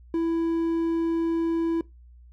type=tone; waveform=triangle; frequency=331.1 Hz; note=E4; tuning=8 cents sharp; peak=-20 dBFS; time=0.14-1.81 s; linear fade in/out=2 ms; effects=noise-tail reverb RT60 0.2 s tail -21 dB re dry + added 60 Hz sine -47 dBFS peak until 2.32 s